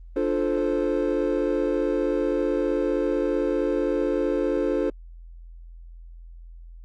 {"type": "chord", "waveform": "triangle", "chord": "D minor seventh", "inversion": "none", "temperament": "equal", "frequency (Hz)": [293.7, 349.2, 440, 523.3], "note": ["D4", "F4", "A4", "C5"], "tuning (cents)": [0, 0, 0, 0], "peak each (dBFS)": -25, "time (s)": [0.16, 4.9], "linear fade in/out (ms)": 5, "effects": ["added 42 Hz sine -40 dBFS peak until 6.84 s", "Opus 32 kbps"]}